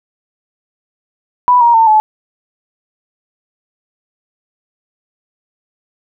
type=tone with pitch steps; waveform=sine; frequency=987.8 / 943.7 / 901.6 / 861.4 Hz; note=B5 / A#5 / A5 / A5; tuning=0 / +21 / +42 / -37 cents; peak=-5 dBFS; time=1.48-2 s; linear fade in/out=0 ms; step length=130 ms; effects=none